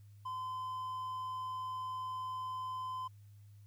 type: tone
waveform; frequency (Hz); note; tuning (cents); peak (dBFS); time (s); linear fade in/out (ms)
triangle; 1025; C6; -36; -36; 0.25-3.08; 10
effects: added 102 Hz sine -54 dBFS peak until 3.66 s + white hiss -75 dBFS RMS until 3.66 s